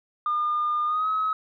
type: tone with pitch glide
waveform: sine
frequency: 1211 to 1279.3 Hz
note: D#6 to D#6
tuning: -47 to +48 cents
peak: -21 dBFS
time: 0.26-1.33 s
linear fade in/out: 2 ms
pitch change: +95 cents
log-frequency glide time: 0.86-1.08 s
effects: tanh soft clip ceiling -18 dBFS